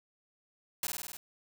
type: noise with echo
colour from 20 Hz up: white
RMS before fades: -34 dBFS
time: 0.83-0.87 s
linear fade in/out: 2 ms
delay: 50 ms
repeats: 6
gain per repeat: -2 dB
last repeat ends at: 1.17 s
effects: none